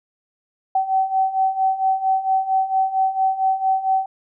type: beating tone pair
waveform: sine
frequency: 762 / 766.4 Hz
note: G5 / G5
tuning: -49 / -39 cents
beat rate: 4.4 Hz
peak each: -22 / -18 dBFS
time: 0.75-4.06 s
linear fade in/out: 5 ms
effects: none